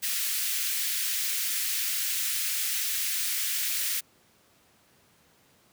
white high-pass noise, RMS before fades -29 dBFS, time 0.02-4.01 s, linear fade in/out 20 ms, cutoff 1700 Hz, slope 24 dB/octave, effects pink hiss -62 dBFS RMS until 5.72 s + high-pass 100 Hz 12 dB/octave

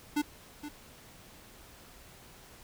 square tone with echo, 295.6 Hz, D4, 11 cents sharp, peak -27 dBFS, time 0.16-0.22 s, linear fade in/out 10 ms, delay 470 ms, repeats 1, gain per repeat -12 dB, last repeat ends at 0.69 s, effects pink hiss -54 dBFS RMS until 2.63 s

